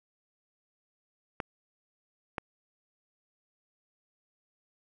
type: clicks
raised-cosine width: 0.5 ms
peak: -17 dBFS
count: 2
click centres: 1.402 / 2.382 s
effects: none